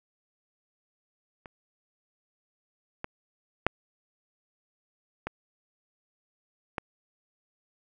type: clicks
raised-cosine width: 0.5 ms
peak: -28 / -18 / -6 / -17 / -15 dBFS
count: 5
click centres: 1.458 / 3.044 / 3.666 / 5.27 / 6.782 s
effects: none